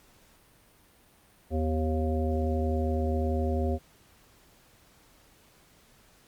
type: harmonic tone with a mistuned harmonic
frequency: 77.78 Hz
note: D#2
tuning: in tune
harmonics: 1 / 3 / 5 / 7 / 9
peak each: -27 / -32 / -34 / -35 / -37 dBFS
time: 1.5-3.79 s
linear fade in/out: 50 ms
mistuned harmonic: 3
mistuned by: +85 cents
effects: pink hiss -60 dBFS RMS until 6.27 s + Opus 48 kbps